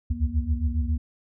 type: tone cluster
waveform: sine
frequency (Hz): 63.1 / 69.8 / 77 / 84.4 / 237.4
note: B1 / C#2 / D#2 / E2 / A#3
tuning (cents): +38 / +13 / -17 / +41 / +32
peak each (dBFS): -34 / -26 / -27 / -30 / -33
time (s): 0.1-0.98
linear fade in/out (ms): 10
effects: none